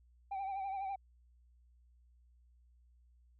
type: tone with vibrato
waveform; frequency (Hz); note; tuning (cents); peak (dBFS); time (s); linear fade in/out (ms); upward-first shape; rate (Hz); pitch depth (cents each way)
sine; 780; G5; -9; -34; 0.31-0.96; 10; triangle; 12; 60
effects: tanh soft clip ceiling -36 dBFS + added 60 Hz sine -63 dBFS peak until 3.39 s